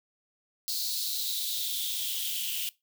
blue noise with high-pass filter sweep, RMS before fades -32 dBFS, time 0.68-2.69 s, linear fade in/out 0 ms, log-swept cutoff 4400 to 2900 Hz, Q 6.7, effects noise-tail reverb RT60 0.2 s tail -20 dB re dry

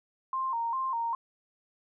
sine tone with vibrato, 987.8 Hz, B5, in tune, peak -28 dBFS, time 0.33-1.15 s, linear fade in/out 2 ms, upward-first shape square, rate 2.5 Hz, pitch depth 110 cents each way, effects none

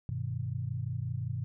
sine chord, G augmented, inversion none, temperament equal, 98 / 123.47 / 155.56 Hz, G2 / B2 / D#3, 0 / 0 / 0 cents, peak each -37 / -34 / -40 dBFS, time 0.09-1.44 s, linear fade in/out 0 ms, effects none

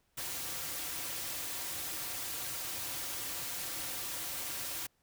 white noise with comb filter, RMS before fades -39 dBFS, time 0.17-4.87 s, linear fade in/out 10 ms, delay 4.7 ms, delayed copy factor -0.55, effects pink hiss -75 dBFS RMS until 5.02 s

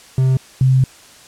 triangle / sine tone pair in turn, 130.81 / 130.81 Hz, C3 / C3, 0 / 0 cents, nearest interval unison, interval 0 cents, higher neither, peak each -9 / -9 dBFS, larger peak neither, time 0.18-0.37 / 0.61-0.84 s, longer second, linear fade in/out 2 ms, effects white hiss -43 dBFS RMS until 1.27 s + low-pass 9000 Hz 12 dB/octave

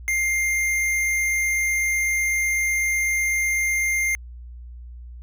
sine tone with hard clipping, 2108 Hz, C7, 12 cents sharp, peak -21 dBFS, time 0.08-4.15 s, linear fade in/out 0 ms, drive 15 dB, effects added 60 Hz sine -36 dBFS peak until 5.22 s

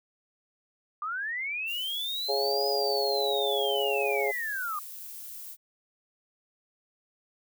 sine linear two-way sweep, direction up then down, 1174.7 to 4998 to 1174.7 Hz, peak -30 dBFS, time 1.02-4.79 s, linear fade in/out 2 ms, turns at 2.67 s
violet noise, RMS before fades -42 dBFS, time 1.66-5.57 s, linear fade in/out 50 ms
harmonic tone, 138.59 Hz, C#3, in tune, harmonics 3 / 4 / 5 / 6, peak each -29 / -31 / -33 / -35 dBFS, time 2.28-4.32 s, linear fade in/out 20 ms
effects none

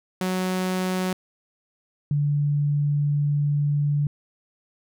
sawtooth / sine tone pair in turn, 185 / 145.51 Hz, F#3 / D3, 0 / -16 cents, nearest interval major third, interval 416 cents, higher first, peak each -19 dBFS, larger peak neither, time 0.21-1.13 / 2.11-4.07 s, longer second, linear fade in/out 2 ms, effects none

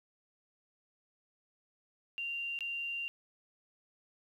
sine tone with dropouts, 2776 Hz, F7, 11 cents flat, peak -35 dBFS, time 2.18-3.08 s, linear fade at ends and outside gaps 0 ms, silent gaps 2.589-2.607 s, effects 11-bit

